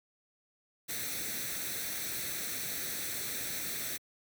white noise with comb filter, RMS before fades -37 dBFS, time 0.88-3.98 s, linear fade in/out 20 ms, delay 0.5 ms, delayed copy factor +0.65, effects high-pass 80 Hz 12 dB/octave

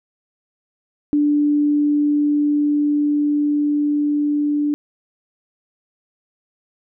sine tone with level ramp, 293.7 Hz, D4, in tune, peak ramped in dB -13 to -16 dBFS, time 1.13-4.74 s, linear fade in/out 0 ms, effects none

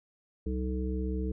harmonic tone with a mistuned harmonic, 62.8 Hz, B1, 30 cents sharp, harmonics 1 / 3 / 5 / 7, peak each -31 / -36 / -38 / -39 dBFS, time 0.46-1.32 s, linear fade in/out 5 ms, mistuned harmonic 1, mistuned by +130 cents, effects none

